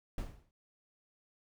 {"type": "noise with exponential decay", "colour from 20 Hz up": "brown", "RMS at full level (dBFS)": -35, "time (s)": [0.18, 0.51], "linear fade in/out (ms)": 2, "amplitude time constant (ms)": 70, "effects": []}